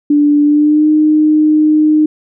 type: tone with pitch glide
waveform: sine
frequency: 292.9 to 306.4 Hz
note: D4 to D#4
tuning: -5 to -27 cents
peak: -6 dBFS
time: 0.1-2.06 s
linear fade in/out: 5 ms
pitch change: +78 cents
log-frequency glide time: 0.43-0.89 s
effects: none